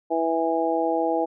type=harmonic tone; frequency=164.3 Hz; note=E3; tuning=5 cents flat; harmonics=2 / 3 / 4 / 5; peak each=-26 / -26 / -26 / -26 dBFS; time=0.1-1.26 s; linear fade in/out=20 ms; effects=none